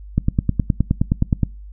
click train, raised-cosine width 5 ms, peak -3 dBFS, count 13, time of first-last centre 0.18-1.433 s, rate 9.58 Hz, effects noise-tail reverb RT60 0.3 s tail -24 dB re dry + added 50 Hz sine -34 dBFS peak until 1.72 s

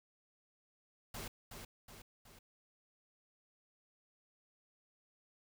pink noise with echo, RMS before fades -45 dBFS, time 1.14-1.28 s, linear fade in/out 5 ms, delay 370 ms, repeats 3, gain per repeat -5 dB, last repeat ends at 2.39 s, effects none

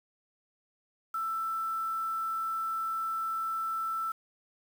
sine tone with quantisation, 1329 Hz, E6, 14 cents sharp, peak -30 dBFS, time 1.14-4.12 s, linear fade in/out 5 ms, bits 8, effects none

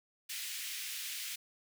pink high-pass noise, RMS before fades -41 dBFS, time 0.29-1.36 s, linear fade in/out 10 ms, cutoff 2100 Hz, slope 24 dB/octave, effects none

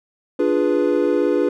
triangle chord, D diminished seventh, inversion none, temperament equal, 293.7 / 349.2 / 415.3 / 493.9 Hz, D4 / F4 / Ab4 / Cb5, 0 / 0 / 0 / 0 cents, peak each -19 dBFS, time 0.39-1.49 s, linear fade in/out 5 ms, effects none

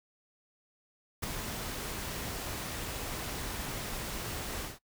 pink noise with ADSR envelope, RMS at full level -32 dBFS, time 1.22-4.79 s, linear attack 18 ms, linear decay 5 ms, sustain -6 dB, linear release 160 ms, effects noise-tail reverb RT60 0.1 s tail -20 dB re dry

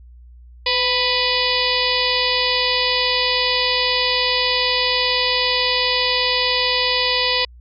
harmonic tone with a mistuned harmonic, 493.9 Hz, B4, in tune, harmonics 1 / 2 / 4 / 5 / 6 / 7 / 8 / 9 / 10, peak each -25 / -25 / -25 / -25 / -25 / -25 / -25 / -25 / -25 dBFS, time 0.66-7.45 s, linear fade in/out 5 ms, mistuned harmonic 1, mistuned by +36 cents, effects added 60 Hz sine -40 dBFS peak until 7.6 s + AAC 64 kbps

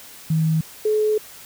sine tone pair in turn, 159.3 / 428 Hz, D#3 / A4, +41 / -48 cents, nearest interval octave + perfect fourth, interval 1711 cents, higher second, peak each -16 / -16 dBFS, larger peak neither, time 0.3-0.61 / 0.85-1.18 s, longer second, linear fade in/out 5 ms, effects white hiss -42 dBFS RMS until 1.45 s

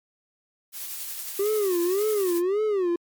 blue noise with tremolo, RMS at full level -33 dBFS, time 0.72-2.42 s, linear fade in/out 50 ms, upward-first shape triangle, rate 11 Hz, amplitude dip 30%
triangle tone with vibrato, 385.7 Hz, G4, 28 cents flat, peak -19 dBFS, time 1.39-2.96 s, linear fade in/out 5 ms, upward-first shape sine, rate 1.8 Hz, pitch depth 200 cents each way
effects MP3 96 kbps

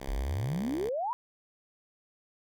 5% pulse tone, 67.7 Hz, C#2, 40 cents flat, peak -28 dBFS, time 0-0.89 s, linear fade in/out 5 ms
sine exponential sweep, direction up, 38.89 to 1013 Hz, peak -29 dBFS, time 0.08-1.13 s, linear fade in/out 0 ms
effects none

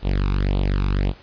sawtooth tone with flanger, 48 Hz, G1, 36 cents flat, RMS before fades -20 dBFS, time 0.02-1.14 s, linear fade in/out 50 ms, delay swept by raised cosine 0.28 to 0.82 ms, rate 1.8 Hz, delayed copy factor +1, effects pink hiss -48 dBFS RMS until 1.22 s + resampled to 11025 Hz

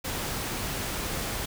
pink noise, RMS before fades -32 dBFS, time 0.04-1.46 s, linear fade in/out 10 ms, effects none

